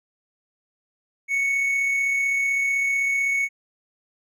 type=tone with amplitude modulation; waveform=triangle; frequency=2217 Hz; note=C#7; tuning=in tune; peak=-17 dBFS; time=1.28-3.49 s; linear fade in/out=50 ms; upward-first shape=sine; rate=35.8 Hz; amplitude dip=25%; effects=none